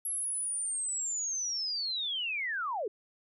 sine linear sweep, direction down, 11280 to 370 Hz, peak -31 dBFS, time 0.05-2.88 s, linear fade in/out 5 ms, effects none

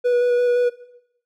triangle tone with vibrato, 487.9 Hz, B4, 21 cents flat, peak -13 dBFS, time 0.04-0.7 s, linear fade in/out 20 ms, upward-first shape square, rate 5.8 Hz, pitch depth 10 cents each way, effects noise-tail reverb RT60 0.8 s tail -17 dB re dry

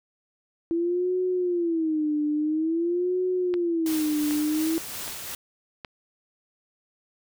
sine tone with vibrato, 331 Hz, E4, 7 cents sharp, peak -22 dBFS, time 0.71-4.78 s, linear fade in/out 0 ms, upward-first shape sine, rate 0.49 Hz, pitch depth 180 cents each way
click train, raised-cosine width 0.3 ms, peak -20 dBFS, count 4, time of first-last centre 3.54-5.848 s, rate 1.3 Hz
white noise with tremolo, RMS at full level -34 dBFS, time 3.86-5.35 s, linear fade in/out 2 ms, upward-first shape sine, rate 2.8 Hz, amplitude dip 30%
effects none

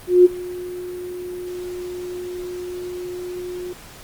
sine tone with ADSR envelope, 359.3 Hz, F4, 49 cents sharp, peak -5 dBFS, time 0.07-3.73 s, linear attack 180 ms, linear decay 22 ms, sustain -22 dB, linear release 4 ms, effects pink hiss -42 dBFS RMS until 4.03 s + Opus 32 kbps

